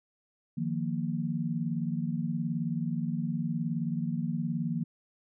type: chord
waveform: sine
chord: Eb suspended second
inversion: none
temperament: equal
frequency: 155.56 / 174.61 / 233.1 Hz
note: Eb3 / F3 / Bb3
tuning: 0 / 0 / 0 cents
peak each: -33 dBFS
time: 0.57-4.84 s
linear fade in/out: 10 ms
effects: none